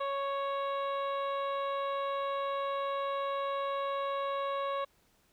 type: harmonic tone with a mistuned harmonic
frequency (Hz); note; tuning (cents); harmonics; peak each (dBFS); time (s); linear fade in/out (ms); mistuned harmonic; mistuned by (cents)
554.4; C#5; 0; 1 / 2 / 3 / 4 / 5 / 6 / 7; -34 / -34 / -48 / -50 / -51 / -54 / -50; 0-4.85; 10; 7; -20
effects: pink hiss -69 dBFS RMS until 5.32 s